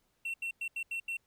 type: tone bursts at uneven times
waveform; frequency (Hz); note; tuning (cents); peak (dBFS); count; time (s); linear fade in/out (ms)
triangle; 2712; E7; +49; -32; 6; 0.25-0.34 / 0.42-0.51 / 0.61-0.68 / 0.76-0.83 / 0.91-1 / 1.08-1.17; 5
effects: pink hiss -75 dBFS RMS until 1.26 s